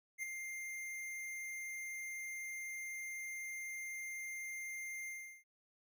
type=tone with ADSR envelope; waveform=square; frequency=2104 Hz; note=C7; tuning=9 cents sharp; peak=-37 dBFS; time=0.18-5.44 s; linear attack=51 ms; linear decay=4 ms; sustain=-6 dB; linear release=360 ms; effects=none